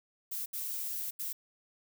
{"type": "noise bursts at uneven times", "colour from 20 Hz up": "violet", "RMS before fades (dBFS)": -37, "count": 3, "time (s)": [[0.31, 0.46], [0.53, 1.11], [1.19, 1.33]], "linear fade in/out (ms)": 10, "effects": []}